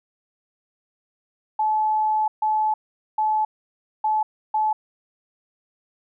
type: tone bursts at uneven times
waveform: sine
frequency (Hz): 862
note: A5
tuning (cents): -36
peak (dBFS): -18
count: 5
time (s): 1.59-2.28 / 2.42-2.74 / 3.18-3.45 / 4.04-4.23 / 4.54-4.73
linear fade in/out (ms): 5
effects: none